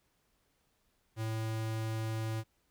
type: tone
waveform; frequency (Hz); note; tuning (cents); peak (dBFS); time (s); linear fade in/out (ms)
square; 111; A2; +16; -34; 1.16-2.44; 50
effects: pink hiss -75 dBFS RMS until 2.7 s